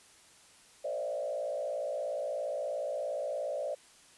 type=tone with frequency modulation; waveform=sine; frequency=589 Hz; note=D5; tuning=5 cents sharp; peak=-32 dBFS; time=0.84-3.75 s; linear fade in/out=10 ms; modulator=57 Hz; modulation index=1.3; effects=white hiss -59 dBFS RMS until 4.17 s + resampled to 24000 Hz